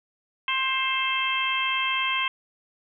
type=harmonic tone; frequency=528 Hz; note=C5; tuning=16 cents sharp; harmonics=2 / 3 / 4 / 5 / 6; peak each=-28 / -35 / -29 / -28 / -29 dBFS; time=0.48-2.28 s; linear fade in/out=2 ms; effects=none